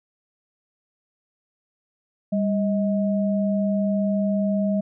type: tone pair together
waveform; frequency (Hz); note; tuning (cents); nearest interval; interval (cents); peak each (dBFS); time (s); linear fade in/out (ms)
sine; 199.07 / 632; G3 / D#5; +27 / +27; octave + minor sixth; 2000; -20 / -26; 2.32-4.81; 10
effects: none